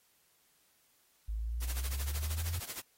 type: exponential sweep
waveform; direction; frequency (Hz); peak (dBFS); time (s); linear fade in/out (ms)
sine; up; 52.3 to 87.31; -33; 1.28-2.6; 10
type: noise with tremolo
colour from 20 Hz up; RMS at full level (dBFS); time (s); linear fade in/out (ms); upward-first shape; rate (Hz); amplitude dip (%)
white; -40; 1.61-2.82; 20; sine; 13; 80
effects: white hiss -70 dBFS RMS until 2.97 s + AAC 48 kbps